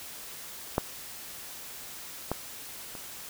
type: clicks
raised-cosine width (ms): 1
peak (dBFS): -10 / -14 / -28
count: 3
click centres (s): 0.781 / 2.316 / 2.952
effects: white hiss -43 dBFS RMS until 3.29 s